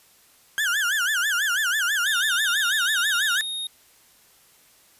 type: tone with vibrato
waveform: 35% pulse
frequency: 1568 Hz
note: G6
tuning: in tune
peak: -19 dBFS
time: 0.58-3.41 s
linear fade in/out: 0 ms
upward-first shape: sine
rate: 6.1 Hz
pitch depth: 210 cents each way
type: tone with pitch glide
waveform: square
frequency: 3651 to 3719 Hz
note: A#7 to A#7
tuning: -37 to -5 cents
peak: -28 dBFS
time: 2.06-3.67 s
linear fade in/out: 2 ms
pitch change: +32 cents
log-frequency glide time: 2.4-2.88 s
effects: white hiss -56 dBFS RMS until 4.99 s + resampled to 32000 Hz